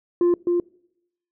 sine tone with echo, 349.3 Hz, F4, in tune, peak -12 dBFS, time 0.21-0.34 s, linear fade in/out 2 ms, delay 260 ms, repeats 1, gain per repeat -4 dB, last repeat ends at 0.6 s, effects noise-tail reverb RT60 0.8 s tail -25 dB re dry + tanh soft clip ceiling -14 dBFS

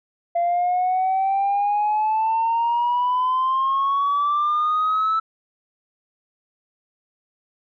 sine exponential sweep, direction up, 685 to 1318.5 Hz, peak -16 dBFS, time 0.35-5.2 s, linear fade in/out 10 ms, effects tanh soft clip ceiling -15 dBFS

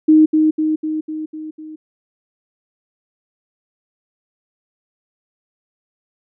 sine tone with echo, 311.1 Hz, D#4, in tune, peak -6 dBFS, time 0.08-0.26 s, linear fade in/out 10 ms, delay 250 ms, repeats 6, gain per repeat -4 dB, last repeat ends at 1.76 s, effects none

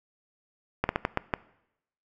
slowing click train, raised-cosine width 0.5 ms, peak -9 dBFS, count 6, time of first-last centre 0.84-1.338 s, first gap 51 ms, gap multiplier 1.34, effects noise-tail reverb RT60 0.8 s tail -20 dB re dry

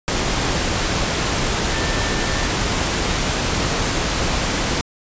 sine tone in noise, 1783 Hz, A6, 22 cents sharp, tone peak -30 dBFS, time 1.74-2.47 s, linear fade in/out 0 ms, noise pink, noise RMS -20 dBFS, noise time 0.08-4.81 s, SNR -13 dB, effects resampled to 16000 Hz

